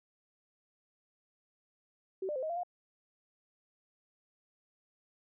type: tone with pitch steps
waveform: sine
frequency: 380.6 / 597 / 519 / 628 / 686 / 711 Hz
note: F#4 / D5 / C5 / D#5 / F5 / F5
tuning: +49 / +28 / -14 / +16 / -31 / +31 cents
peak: -33 dBFS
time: 2.22-2.634 s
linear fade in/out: 5 ms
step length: 69 ms
effects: none